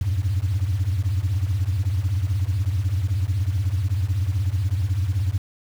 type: tone cluster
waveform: sine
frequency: 83.4 / 94.6 / 110.7 Hz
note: E2 / F#2 / A2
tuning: +21 / +39 / +11 cents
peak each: -26 / -20 / -25 dBFS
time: 0.01-5.38 s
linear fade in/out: 5 ms
effects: tanh soft clip ceiling -15 dBFS + 7-bit